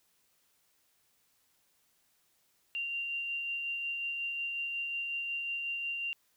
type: tone with tremolo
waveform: sine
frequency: 2774 Hz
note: F7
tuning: 12 cents flat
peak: -32 dBFS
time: 2.75-6.13 s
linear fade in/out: 0 ms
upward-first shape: sine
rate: 5.5 Hz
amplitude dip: 25%
effects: white hiss -72 dBFS RMS until 6.36 s